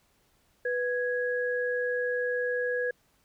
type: tone pair together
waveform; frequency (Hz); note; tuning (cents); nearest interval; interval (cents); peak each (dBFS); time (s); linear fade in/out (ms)
sine; 493.3 / 1661.2; B4 / G#6; -2 / 0; octave + major sixth; 2102; -28 / -31; 0.65-2.91; 5
effects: pink hiss -68 dBFS RMS until 3.24 s